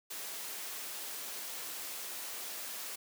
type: high-pass noise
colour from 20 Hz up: white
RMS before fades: -42 dBFS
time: 0.1-2.96 s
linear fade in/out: 10 ms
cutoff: 290 Hz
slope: 12 dB/octave
effects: none